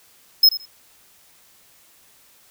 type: tone with echo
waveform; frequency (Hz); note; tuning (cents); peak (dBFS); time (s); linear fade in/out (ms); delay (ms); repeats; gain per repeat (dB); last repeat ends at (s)
square; 5150; E8; -41; -9; 0.43-0.49; 5; 83; 2; -15; 0.656
effects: white hiss -54 dBFS RMS until 2.5 s